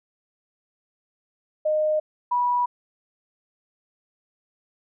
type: tone pair in turn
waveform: sine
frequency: 615 / 976.3 Hz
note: D#5 / B5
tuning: -20 / -20 cents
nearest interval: minor sixth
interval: 800 cents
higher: second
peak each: -19 dBFS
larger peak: neither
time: 1.65-2 / 2.31-2.66 s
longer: neither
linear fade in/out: 10 ms
effects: none